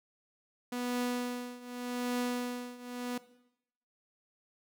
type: tone with tremolo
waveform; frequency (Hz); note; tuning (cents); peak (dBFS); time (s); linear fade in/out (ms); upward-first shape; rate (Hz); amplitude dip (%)
sawtooth; 245.7; B3; -9; -26; 0.72-3.18; 5; triangle; 0.85; 90
effects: noise-tail reverb RT60 0.8 s tail -17 dB re dry